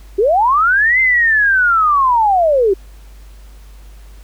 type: linear two-way sweep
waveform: sine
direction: up then down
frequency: 366 to 2093 to 366 Hz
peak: -9 dBFS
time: 0.18-2.74 s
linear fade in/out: 10 ms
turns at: 1 s
effects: added 50 Hz sine -35 dBFS peak until 4.23 s + pink hiss -49 dBFS RMS until 4.23 s

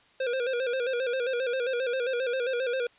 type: tone with vibrato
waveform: square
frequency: 502 Hz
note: B4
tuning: 28 cents sharp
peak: -27 dBFS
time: 0.2-2.87 s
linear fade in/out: 5 ms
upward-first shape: square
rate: 7.5 Hz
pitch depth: 81 cents each way
effects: white hiss -60 dBFS RMS until 2.98 s + resampled to 8000 Hz

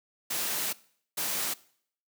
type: noise bursts at uneven times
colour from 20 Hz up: white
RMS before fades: -31 dBFS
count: 2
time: 0.3-0.73 / 1.17-1.54 s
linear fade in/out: 10 ms
effects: noise-tail reverb RT60 0.6 s tail -21 dB re dry + high-pass 150 Hz 12 dB/octave

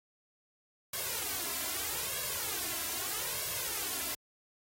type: noise with flanger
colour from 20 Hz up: white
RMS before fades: -36 dBFS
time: 0.93-4.15 s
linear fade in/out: 5 ms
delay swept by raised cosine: 1.8 to 3 ms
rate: 0.79 Hz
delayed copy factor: +0.7
effects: high-pass 60 Hz 12 dB/octave + AAC 48 kbps

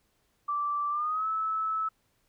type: tone with pitch glide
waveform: sine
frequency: 1168 to 1303.5 Hz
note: D6 to E6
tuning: -10 to -20 cents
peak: -27 dBFS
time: 0.48-1.89 s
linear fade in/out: 10 ms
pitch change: +190 cents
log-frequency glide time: 0.9-1.27 s
effects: pink hiss -72 dBFS RMS until 2.28 s

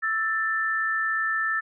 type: tone pair together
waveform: sine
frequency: 1318.5 / 1771.3 Hz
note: E6 / A6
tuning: 0 / +11 cents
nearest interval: perfect fourth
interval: 511 cents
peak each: -28 / -24 dBFS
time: 0.02-1.61 s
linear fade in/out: 20 ms
effects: none

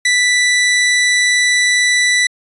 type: tone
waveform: sawtooth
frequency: 1975.5 Hz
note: B6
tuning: in tune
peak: -7 dBFS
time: 0.05-2.27 s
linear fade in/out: 5 ms
effects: resampled to 24000 Hz

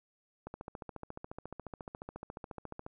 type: click train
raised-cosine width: 1 ms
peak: -28 dBFS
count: 35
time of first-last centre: 0.47-2.864 s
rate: 14.2 Hz
effects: none

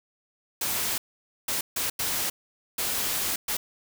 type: noise bursts at uneven times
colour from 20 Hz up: white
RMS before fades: -28 dBFS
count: 6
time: 0.61-0.98 / 1.48-1.61 / 1.76-1.9 / 1.99-2.3 / 2.78-3.36 / 3.48-3.57 s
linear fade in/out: 5 ms
effects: none

